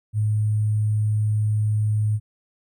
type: tone with sample-and-hold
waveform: sine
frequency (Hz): 106.6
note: G#2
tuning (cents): +46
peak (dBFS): -18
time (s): 0.13-2.2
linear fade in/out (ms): 50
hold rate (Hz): 8820
effects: none